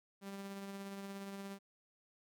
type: tone with tremolo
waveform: sawtooth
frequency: 197.2 Hz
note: G3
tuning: 11 cents sharp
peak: -39 dBFS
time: 0.21-1.59 s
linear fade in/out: 50 ms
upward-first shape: triangle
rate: 17 Hz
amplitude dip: 35%
effects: none

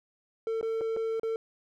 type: tone with dropouts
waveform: triangle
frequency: 449 Hz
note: A4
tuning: 35 cents sharp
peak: -26 dBFS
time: 0.47-1.36 s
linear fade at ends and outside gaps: 1 ms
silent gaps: 0.612-0.628 / 0.81-0.814 / 0.965-0.97 / 1.197-1.232 s
effects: none

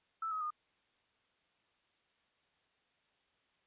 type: tone with pitch steps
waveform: sine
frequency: 1318.5 / 1269.9 / 1223.1 Hz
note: E6 / D#6 / D#6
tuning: 0 / +35 / -30 cents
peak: -35 dBFS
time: 0.22-0.505 s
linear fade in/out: 5 ms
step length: 95 ms
effects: white hiss -75 dBFS RMS until 3.66 s + resampled to 8000 Hz

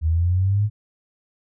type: exponential sweep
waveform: sine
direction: up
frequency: 77.5 to 107.6 Hz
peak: -16 dBFS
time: 0.01-0.7 s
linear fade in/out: 50 ms
effects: none

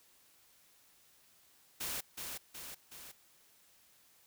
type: noise with echo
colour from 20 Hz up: white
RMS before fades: -39 dBFS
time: 1.8-2.01 s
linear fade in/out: 10 ms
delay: 370 ms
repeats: 3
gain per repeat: -4 dB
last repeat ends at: 3.12 s
effects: white hiss -66 dBFS RMS until 4.26 s

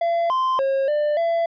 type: tone with pitch steps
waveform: triangle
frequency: 679 / 1040 / 541 / 595 / 672 Hz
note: F5 / C6 / C#5 / D5 / E5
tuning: -49 / -11 / -42 / +22 / +33 cents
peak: -16 dBFS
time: 0.01-1.46 s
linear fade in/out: 5 ms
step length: 290 ms
effects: resampled to 11025 Hz

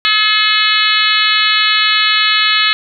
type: harmonic tone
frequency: 428.2 Hz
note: A4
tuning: 47 cents flat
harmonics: 3 / 4 / 5 / 6 / 7 / 8 / 9 / 10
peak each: -18 / -18 / -18 / -18 / -18 / -18 / -18 / -18 dBFS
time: 0.05-2.73 s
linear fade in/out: 0 ms
effects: none

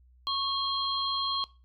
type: tone cluster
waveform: sine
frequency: 1100 / 3253 / 4165 Hz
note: C#6 / G#7 / C8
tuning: -14 / -37 / -9 cents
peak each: -32 / -32 / -32 dBFS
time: 0.27-1.44 s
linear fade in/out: 0 ms
effects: noise-tail reverb RT60 0.3 s tail -19 dB re dry + added 62 Hz sine -56 dBFS peak until 1.64 s

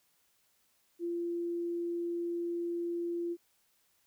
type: tone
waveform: sine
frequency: 343.4 Hz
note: F4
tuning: 29 cents flat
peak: -32 dBFS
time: 0.99-3.37 s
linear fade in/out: 50 ms
effects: white hiss -72 dBFS RMS until 4.06 s

